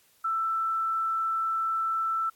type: tone with vibrato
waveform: sine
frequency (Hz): 1328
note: E6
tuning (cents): +12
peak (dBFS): -25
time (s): 0.24-2.3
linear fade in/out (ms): 10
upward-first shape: sine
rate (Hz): 20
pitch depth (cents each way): 9
effects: white hiss -63 dBFS RMS until 2.35 s + AAC 64 kbps